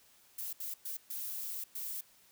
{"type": "noise bursts at uneven times", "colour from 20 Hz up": "violet", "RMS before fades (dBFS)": -40, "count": 5, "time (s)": [[0.38, 0.53], [0.6, 0.74], [0.85, 0.97], [1.1, 1.64], [1.75, 2.01]], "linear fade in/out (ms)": 5, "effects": ["white hiss -64 dBFS RMS until 2.31 s"]}